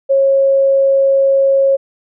sine tone, 545 Hz, C#5, 29 cents flat, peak -8 dBFS, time 0.09-1.77 s, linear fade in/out 20 ms, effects none

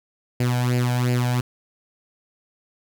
sawtooth tone with flanger, 123.47 Hz, B2, in tune, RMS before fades -21 dBFS, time 0.4-1.41 s, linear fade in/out 5 ms, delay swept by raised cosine 0.41 to 1.31 ms, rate 2.8 Hz, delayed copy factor +0.7, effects none

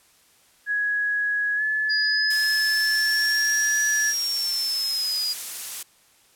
sine tone with pitch glide, 1670 to 1722.9 Hz, G#6 to A6, +9 to -37 cents, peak -21 dBFS, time 0.66-4.14 s, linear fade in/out 50 ms, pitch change +54 cents, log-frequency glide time 1.56-1.62 s
sine linear two-way sweep, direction up then down, 4870 to 5790 to 4870 Hz, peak -23 dBFS, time 1.89-5.34 s, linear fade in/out 20 ms, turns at 3.86 s
blue noise, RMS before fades -30 dBFS, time 2.3-5.83 s, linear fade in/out 5 ms
effects white hiss -58 dBFS RMS until 6.35 s + low-pass 12000 Hz 12 dB/octave

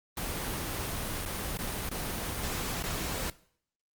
pink noise with dropouts, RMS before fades -34 dBFS, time 0.17-3.3 s, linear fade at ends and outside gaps 2 ms, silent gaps 1.253-1.259 / 1.573-1.588 / 1.891-1.913 / 2.826-2.838 s, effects noise-tail reverb RT60 0.6 s tail -20 dB re dry + Opus 24 kbps

